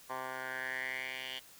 10% pulse tone with band-pass filter sweep, 130 Hz, C3, 11 cents flat, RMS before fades -40 dBFS, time 0.09-1.4 s, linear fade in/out 20 ms, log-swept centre 1100 to 3000 Hz, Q 5, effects white hiss -57 dBFS RMS until 1.59 s

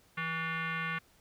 sine tone with frequency modulation, 165.3 Hz, E3, 5 cents sharp, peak -32 dBFS, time 0.17-0.99 s, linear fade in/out 10 ms, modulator 649 Hz, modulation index 3.6, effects pink hiss -65 dBFS RMS until 1.2 s

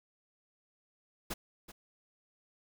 pink noise with echo, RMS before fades -37 dBFS, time 1.3-1.34 s, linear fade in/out 10 ms, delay 380 ms, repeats 1, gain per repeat -13 dB, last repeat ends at 1.72 s, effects none

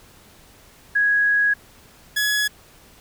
sine / sawtooth tone pair in turn, 1661.2 / 1687.3 Hz, G#6 / G#6, 0 / +27 cents, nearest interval unison, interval 27 cents, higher second, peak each -15 dBFS, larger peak neither, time 0.95-1.54 / 2.16-2.48 s, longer first, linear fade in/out 10 ms, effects pink hiss -50 dBFS RMS until 3 s

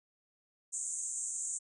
pink band-pass noise, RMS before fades -38 dBFS, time 0.72-1.59 s, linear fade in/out 20 ms, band 6600 to 8800 Hz, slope 96 dB/octave, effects none

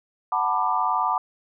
sine chord, B minor seventh, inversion second, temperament just, 740.8 / 889 / 987.8 / 1185.3 Hz, F#5 / A5 / B5 / D6, +2 / +18 / 0 / +16 cents, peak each -27 / -26 / -25 / -25 dBFS, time 0.32-1.18 s, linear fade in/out 2 ms, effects none

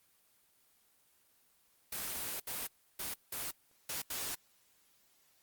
white noise bursts at uneven times, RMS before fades -39 dBFS, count 6, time 1.92-2.4 / 2.47-2.67 / 2.99-3.14 / 3.32-3.51 / 3.89-4.02 / 4.1-4.35 s, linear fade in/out 5 ms, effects white hiss -70 dBFS RMS until 5.42 s + Opus 24 kbps

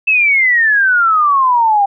sine exponential sweep, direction down, 2649 to 786 Hz, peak -8 dBFS, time 0.07-1.86 s, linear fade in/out 10 ms, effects none

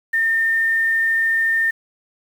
sine tone with quantisation, 1813 Hz, A#6, 49 cents flat, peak -15 dBFS, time 0.13-1.71 s, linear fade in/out 10 ms, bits 7, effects none

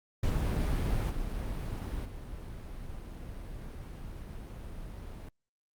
brown noise with level steps, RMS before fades -29 / -35 / -42 dBFS, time 0.23-5.29 s, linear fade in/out 5 ms, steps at 1.09 / 2.04 s, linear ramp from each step 20 ms, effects Opus 48 kbps

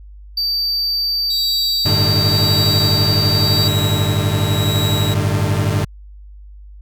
triangle tone, 4636 Hz, D8, 23 cents flat, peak -15 dBFS, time 0.37-3.68 s, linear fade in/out 5 ms
40% pulse tone with tremolo, 3857 Hz, B7, 42 cents flat, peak -19 dBFS, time 1.3-5.14 s, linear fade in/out 5 ms, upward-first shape sine, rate 0.92 Hz, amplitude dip 60%
40% pulse chord, G suspended second, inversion none, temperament equal with one note detuned, 98 / 110 / 150.61 Hz, G2 / A2 / D3, 0 / 0 / +44 cents, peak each -17 / -19 / -20 dBFS, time 1.85-5.85 s, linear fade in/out 10 ms
effects added 50 Hz sine -35 dBFS peak until 6.81 s

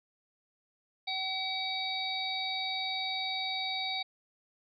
harmonic tone, 760 Hz, F#5, 46 cents sharp, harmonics 1 / 3 / 5 / 6, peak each -38 / -38 / -35 / -39 dBFS, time 1.07-4.03 s, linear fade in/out 10 ms, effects none

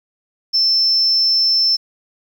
sine tone, 5320 Hz, E8, 15 cents sharp, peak -11 dBFS, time 0.53-1.77 s, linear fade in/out 20 ms, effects tanh soft clip ceiling -7 dBFS + 8-bit

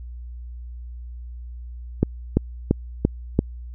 click train, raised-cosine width 3 ms, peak -3 dBFS, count 5, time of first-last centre 2.03-3.391 s, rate 2.94 Hz, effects added 60 Hz sine -33 dBFS peak until 3.74 s

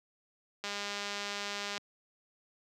click train, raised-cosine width 0.2 ms, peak -20 dBFS, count 232, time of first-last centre 0.64-1.778 s, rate 203 Hz, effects high-pass 200 Hz 12 dB/octave

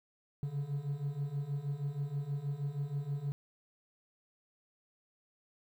triangle beating tone pair, 138.59 / 144.89 Hz, C#3 / D3, 0 / -23 cents, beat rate 6.3 Hz, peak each -37 / -34 dBFS, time 0.43-3.32 s, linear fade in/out 0 ms, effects 11-bit

